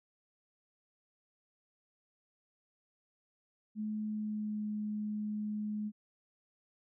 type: tone with pitch glide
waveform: sine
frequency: 213.8 to 211.1 Hz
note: A3 to G#3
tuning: -49 to +29 cents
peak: -34 dBFS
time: 3.75-5.92 s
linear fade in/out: 50 ms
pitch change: -22 cents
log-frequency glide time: 4.04-4.67 s
effects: none